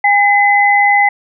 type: tone pair together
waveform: sine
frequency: 814 / 2029 Hz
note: G#5 / B6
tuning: -35 / +46 cents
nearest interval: octave + major third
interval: 1581 cents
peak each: -10 dBFS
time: 0.04-1.09 s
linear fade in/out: 5 ms
effects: none